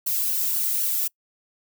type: noise with flanger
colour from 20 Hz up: violet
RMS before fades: -24 dBFS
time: 0.06-1.08 s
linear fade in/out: 10 ms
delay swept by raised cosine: 0.66 to 1.57 ms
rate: 3.9 Hz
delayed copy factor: +0.55
effects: noise-tail reverb RT60 0.1 s tail -26 dB re dry